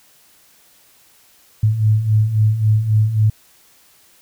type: beating tone pair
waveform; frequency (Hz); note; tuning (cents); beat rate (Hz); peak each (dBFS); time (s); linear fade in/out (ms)
sine; 105.4 / 109.1; G#2 / A2; +26 / -14; 3.7; -19 / -13; 1.63-3.3; 5
effects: white hiss -52 dBFS RMS until 4.21 s